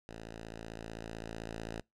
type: tone with level ramp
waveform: 5% pulse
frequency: 55.7 Hz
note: A1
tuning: 22 cents sharp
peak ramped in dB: -34 to -28 dBFS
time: 0.09-1.81 s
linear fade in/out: 0 ms
effects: noise-tail reverb RT60 0.2 s tail -26 dB re dry + low-pass 8000 Hz 12 dB/octave